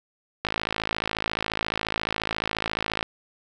click train, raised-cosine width 0.3 ms, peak -9 dBFS, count 141, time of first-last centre 0.45-3.028 s, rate 54.3 Hz, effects none

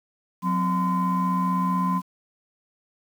sine tone cluster, 181.7 / 257.4 / 1024 Hz, F#3 / C4 / C6, -31 / -28 / -38 cents, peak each -22 / -30 / -23 dBFS, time 0.42-2.02 s, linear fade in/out 50 ms, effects tanh soft clip ceiling -15 dBFS + 8-bit

